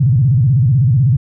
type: tone with vibrato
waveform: sine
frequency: 126.8 Hz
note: B2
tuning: 46 cents sharp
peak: -8 dBFS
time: 0-1.17 s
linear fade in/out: 10 ms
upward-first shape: square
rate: 16 Hz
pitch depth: 210 cents each way
effects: none